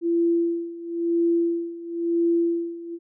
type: tone with tremolo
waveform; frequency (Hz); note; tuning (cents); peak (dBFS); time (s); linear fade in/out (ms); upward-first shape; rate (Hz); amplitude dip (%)
sine; 338.7; E4; +47; -17; 0.01-2.99; 50; sine; 0.98; 85
effects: none